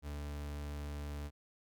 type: tone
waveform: 40% pulse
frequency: 72.9 Hz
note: D2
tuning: 12 cents flat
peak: -39 dBFS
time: 0.02-1.31 s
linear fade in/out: 50 ms
effects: none